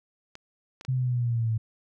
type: clicks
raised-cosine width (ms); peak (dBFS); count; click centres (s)
0.2; -25; 3; 0.354 / 0.811 / 0.85
type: linear sweep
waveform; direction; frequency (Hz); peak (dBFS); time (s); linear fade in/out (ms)
sine; down; 130.81 to 110; -23; 0.88-1.58; 10
effects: none